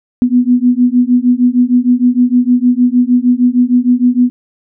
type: beating tone pair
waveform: sine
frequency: 243.6 / 250.1 Hz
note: B3 / B3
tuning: -24 / +22 cents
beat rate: 6.5 Hz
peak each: -10 dBFS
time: 0.22-4.3 s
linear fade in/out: 0 ms
effects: none